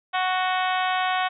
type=harmonic tone with a mistuned harmonic; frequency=370 Hz; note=F#4; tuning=in tune; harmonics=2 / 3 / 4 / 5 / 6 / 7 / 8 / 9 / 10; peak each=-24 / -28 / -30 / -32 / -34 / -35 / -36 / -37 / -38 dBFS; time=0.13-1.29 s; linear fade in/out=20 ms; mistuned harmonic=8; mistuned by=+44 cents; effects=none